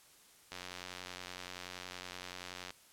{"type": "click train", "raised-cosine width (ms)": 0.2, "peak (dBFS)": -26, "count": 199, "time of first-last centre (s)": [0.52, 2.705], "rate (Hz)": 90.6, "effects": ["white hiss -62 dBFS RMS until 2.92 s", "low-pass 12000 Hz 12 dB/octave"]}